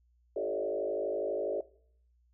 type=tone with frequency modulation; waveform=sine; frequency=498.6 Hz; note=B4; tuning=16 cents sharp; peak=-30 dBFS; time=0.36-1.61 s; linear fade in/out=5 ms; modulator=52.2 Hz; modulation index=2.5; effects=noise-tail reverb RT60 0.6 s tail -19 dB re dry + added 60 Hz sine -65 dBFS peak until 2.33 s